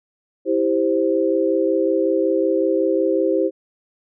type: chord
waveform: sine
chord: C major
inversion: first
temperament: just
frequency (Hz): 327 / 392.4 / 523.3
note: E4 / G4 / C5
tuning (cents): -14 / +2 / 0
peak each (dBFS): -20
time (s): 0.45-3.51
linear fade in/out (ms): 50
effects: none